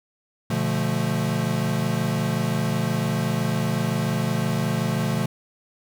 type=chord; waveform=square; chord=B half-diminished seventh; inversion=none; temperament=equal with one note detuned; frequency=121.14 / 146.83 / 174.61 / 220 Hz; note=B2 / D3 / F3 / A3; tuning=-33 / 0 / 0 / 0 cents; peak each=-28 dBFS; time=0.5-5.26 s; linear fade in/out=5 ms; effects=none